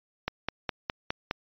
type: click train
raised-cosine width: 0.3 ms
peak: -12 dBFS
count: 6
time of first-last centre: 0.28-1.311 s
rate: 4.85 Hz
effects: resampled to 11025 Hz